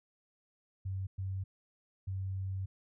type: tone bursts at uneven times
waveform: sine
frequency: 95.5 Hz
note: G2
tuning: 45 cents flat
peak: -34 dBFS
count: 3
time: 0.85-1.07 / 1.18-1.44 / 2.07-2.66 s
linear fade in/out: 10 ms
effects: none